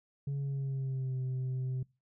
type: tone with pitch glide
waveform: sine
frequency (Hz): 140 to 129.12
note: C#3 to C3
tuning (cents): +18 to -23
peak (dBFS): -29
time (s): 0.27-1.83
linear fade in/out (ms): 5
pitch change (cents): -141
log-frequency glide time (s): 0.38-1.18
effects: noise-tail reverb RT60 0.3 s tail -26 dB re dry + tanh soft clip ceiling -31 dBFS